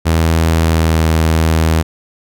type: tone with pitch glide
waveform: sawtooth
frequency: 81.5 to 80.42 Hz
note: E2 to E2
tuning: -19 to -42 cents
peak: -6 dBFS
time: 0.05-1.83 s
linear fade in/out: 20 ms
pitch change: -23 cents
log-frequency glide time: 0.59-1.03 s
effects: none